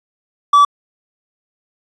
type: tone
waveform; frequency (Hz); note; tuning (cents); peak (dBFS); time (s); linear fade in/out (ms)
triangle; 1152; D6; -34; -4; 0.53-0.65; 5
effects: resampled to 22050 Hz